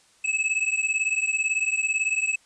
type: beating tone pair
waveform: square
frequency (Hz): 2583 / 2601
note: E7 / E7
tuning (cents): -36 / -24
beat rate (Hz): 18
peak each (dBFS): -26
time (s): 0.24-2.36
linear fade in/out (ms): 10
effects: white hiss -59 dBFS RMS until 2.45 s + resampled to 22050 Hz